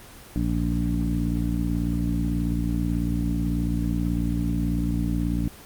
harmonic tone with a mistuned harmonic, 58.27 Hz, A#1, in tune, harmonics 1 / 2 / 3 / 4 / 5, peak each -26 / -30 / -27 / -30 / -28 dBFS, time 0.36-5.48 s, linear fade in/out 0 ms, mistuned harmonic 1, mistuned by +24 cents, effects pink hiss -45 dBFS RMS until 5.65 s + Opus 24 kbps

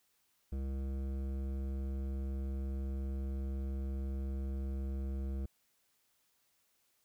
sine tone with hard clipping, 67.2 Hz, C2, 47 cents sharp, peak -37 dBFS, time 0.52-5.46 s, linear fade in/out 5 ms, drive 13 dB, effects white hiss -75 dBFS RMS until 7.04 s

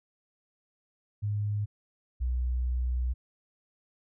sine tone pair in turn, 103.83 / 61.96 Hz, G#2 / B1, 0 / +6 cents, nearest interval major sixth, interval 894 cents, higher first, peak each -27 / -26 dBFS, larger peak second, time 1.22-1.66 / 2.2-3.14 s, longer second, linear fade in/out 20 ms, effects none

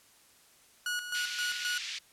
sawtooth tone with tremolo, 1457 Hz, F#6, 27 cents flat, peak -27 dBFS, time 0.86-1.78 s, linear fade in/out 2 ms, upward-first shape square, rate 3.8 Hz, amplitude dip 60%
pink band-pass noise, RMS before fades -39 dBFS, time 1.14-1.99 s, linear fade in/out 10 ms, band 2200 to 5800 Hz, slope 24 dB/octave
effects white hiss -61 dBFS RMS until 2.12 s + low-pass 12000 Hz 12 dB/octave

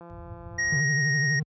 click train, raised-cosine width 1 ms, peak -32 dBFS, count 137, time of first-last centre 0.01-0.805 s, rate 171 Hz
white low-pass noise, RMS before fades -40 dBFS, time 0.1-0.79 s, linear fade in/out 0 ms, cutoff 120 Hz, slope 48 dB/octave
square tone with pitch glide, 1882 to 1870.1 Hz, A#6 to A#6, +16 to +5 cents, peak -24 dBFS, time 0.58-1.4 s, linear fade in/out 10 ms, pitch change -11 cents, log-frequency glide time 0.84-1.07 s
triangle tone with vibrato, 144.3 Hz, D3, 30 cents flat, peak -23 dBFS, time 0.72-1.43 s, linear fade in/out 5 ms, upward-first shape triangle, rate 12 Hz, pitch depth 170 cents each way
effects high-pass 60 Hz 12 dB/octave + resampled to 16000 Hz

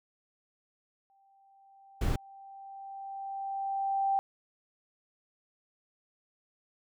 sine tone with exponential growth, 784 Hz, G5, in tune, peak -24 dBFS, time 1.1-4.19 s, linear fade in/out 0 ms, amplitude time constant 670 ms
brown noise, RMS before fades -28 dBFS, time 2.01-2.16 s, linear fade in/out 5 ms
effects none

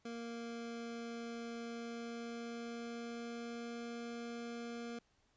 25% pulse tone with pitch glide, 233.1 to 235.1 Hz, A#3 to A#3, 0 to +15 cents, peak -39 dBFS, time 0.05-4.99 s, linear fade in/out 5 ms, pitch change +15 cents, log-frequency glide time 1.63-3.82 s, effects pink hiss -75 dBFS RMS until 5.36 s + resampled to 16000 Hz

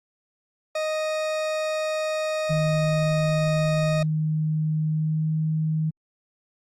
40% pulse tone, 622.3 Hz, D#5, in tune, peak -23 dBFS, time 0.75-4.03 s, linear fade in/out 5 ms
sine tone with pitch glide, 155.56 to 157.1 Hz, D#3 to D#3, 0 to +17 cents, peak -21 dBFS, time 2.49-5.91 s, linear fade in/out 20 ms, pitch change +17 cents, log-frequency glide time 4.89-5.32 s
effects low-pass 7000 Hz 12 dB/octave + Opus 48 kbps

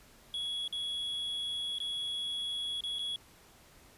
triangle tone with dropouts, 3354 Hz, G#7, 16 cents sharp, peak -32 dBFS, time 0.34-3.16 s, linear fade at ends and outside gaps 1 ms, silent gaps 0.678-0.726 / 1.785-1.802 / 2.807-2.837 / 2.986-2.992 s, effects pink hiss -59 dBFS RMS until 3.97 s + resampled to 32000 Hz

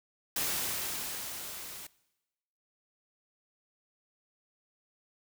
white noise with level ramp, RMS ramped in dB -31 to -45 dBFS, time 0.36-1.87 s, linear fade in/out 5 ms, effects noise-tail reverb RT60 1.0 s tail -21 dB re dry

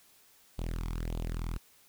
sawtooth tone with flanger, 41.2 Hz, E1, in tune, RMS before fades -35 dBFS, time 0.58-1.58 s, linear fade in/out 10 ms, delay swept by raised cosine 0.27 to 0.9 ms, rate 1.7 Hz, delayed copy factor +0.7, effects white hiss -62 dBFS RMS until 1.88 s

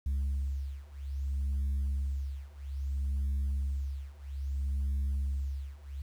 sine beating tone pair, 68.4 / 69.01 Hz, C#2 / C#2, -23 / -7 cents, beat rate 0.61 Hz, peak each -32 / -31 dBFS, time 0.06-6.02 s, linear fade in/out 5 ms, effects tanh soft clip ceiling -27 dBFS + 10-bit

